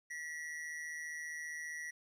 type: tone with amplitude modulation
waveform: square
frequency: 1932 Hz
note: B6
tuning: 39 cents flat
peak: -39 dBFS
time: 0.1-1.91 s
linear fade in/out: 10 ms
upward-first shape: sine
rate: 155 Hz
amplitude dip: 60%
effects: low-pass 9000 Hz 12 dB/octave + 12-bit